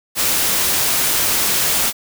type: noise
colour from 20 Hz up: white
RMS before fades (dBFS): -17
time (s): 0.15-1.93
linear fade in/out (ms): 50
effects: none